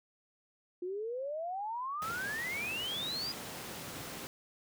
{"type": "exponential sweep", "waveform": "sine", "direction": "up", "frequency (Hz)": [349.2, 4978], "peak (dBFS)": -35, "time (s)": [0.82, 3.32], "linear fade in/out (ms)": 5}
{"type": "high-pass noise", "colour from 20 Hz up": "pink", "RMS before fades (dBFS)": -44, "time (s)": [2.02, 4.27], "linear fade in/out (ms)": 0, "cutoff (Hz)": 120, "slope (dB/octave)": 12}
{"effects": []}